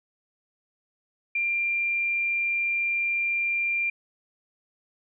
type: tone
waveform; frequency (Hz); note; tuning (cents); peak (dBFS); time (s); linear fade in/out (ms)
sine; 2382; D7; +24; -23; 1.35-3.9; 5
effects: none